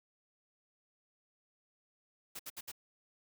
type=noise bursts; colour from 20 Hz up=white; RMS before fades=-44 dBFS; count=4; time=2.35-2.718 s; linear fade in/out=10 ms; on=44 ms; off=64 ms; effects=none